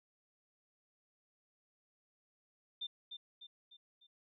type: tone with echo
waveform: sine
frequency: 3587 Hz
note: A7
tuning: 33 cents sharp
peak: -38 dBFS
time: 2.81-2.87 s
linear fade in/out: 10 ms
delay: 300 ms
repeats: 4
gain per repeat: -6 dB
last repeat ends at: 4.07 s
effects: none